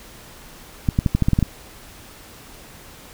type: clicks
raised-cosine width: 5 ms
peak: -4 dBFS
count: 9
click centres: 0.888 / 0.989 / 1.062 / 1.15 / 1.223 / 1.285 / 1.333 / 1.389 / 1.427 s
effects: pink hiss -43 dBFS RMS until 3.13 s